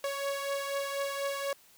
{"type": "beating tone pair", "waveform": "sawtooth", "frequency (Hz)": [556, 560.1], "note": ["C#5", "C#5"], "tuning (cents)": [5, 18], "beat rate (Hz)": 4.1, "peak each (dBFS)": [-29, -34], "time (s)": [0.04, 1.53], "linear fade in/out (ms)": 2, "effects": ["white hiss -60 dBFS RMS until 1.77 s"]}